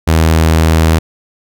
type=tone; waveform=sawtooth; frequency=80.5 Hz; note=E2; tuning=41 cents flat; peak=-3 dBFS; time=0.07-0.99 s; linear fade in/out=10 ms; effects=none